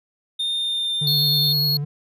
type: tone with pitch glide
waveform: triangle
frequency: 3640 to 3602 Hz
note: A#7 to A7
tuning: -42 to +40 cents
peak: -20 dBFS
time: 0.39-1.53 s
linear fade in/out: 10 ms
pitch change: -18 cents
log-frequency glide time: 0.53-0.95 s
type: tone with vibrato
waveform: triangle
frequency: 146.83 Hz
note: D3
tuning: in tune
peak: -21 dBFS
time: 1.01-1.85 s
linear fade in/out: 10 ms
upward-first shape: sine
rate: 9.8 Hz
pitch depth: 46 cents each way
type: tone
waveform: square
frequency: 4324 Hz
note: C#8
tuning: 44 cents flat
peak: -19 dBFS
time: 1.07-1.77 s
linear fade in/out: 2 ms
effects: none